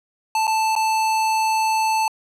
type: tone with dropouts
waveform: square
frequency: 880 Hz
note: A5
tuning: in tune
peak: -18 dBFS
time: 0.35-2.08 s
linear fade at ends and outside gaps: 2 ms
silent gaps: 0.47-0.477 / 0.753-0.762 s
effects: low-pass 11000 Hz 12 dB/octave